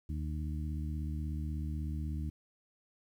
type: harmonic tone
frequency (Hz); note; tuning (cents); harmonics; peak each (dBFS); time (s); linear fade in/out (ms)
76.4; D#2; -31; 1 / 2 / 3 / 4; -35 / -41 / -45 / -47; 0.09-2.3; 5
effects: 11-bit